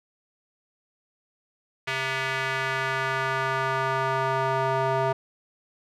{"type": "tone with band-pass filter sweep", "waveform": "square", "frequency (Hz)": 132.9, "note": "C3", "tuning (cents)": 27, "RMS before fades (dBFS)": -26, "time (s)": [1.87, 5.13], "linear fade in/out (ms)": 10, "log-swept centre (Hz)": [2200, 790], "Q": 1.6, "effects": []}